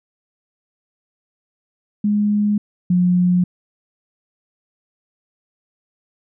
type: tone pair in turn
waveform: sine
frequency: 207.7 / 179.05 Hz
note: G#3 / F3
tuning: 0 / +43 cents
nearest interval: minor third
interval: 257 cents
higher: first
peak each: -14 / -12 dBFS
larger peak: second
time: 2.04-2.58 / 2.9-3.44 s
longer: neither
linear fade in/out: 5 ms
effects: none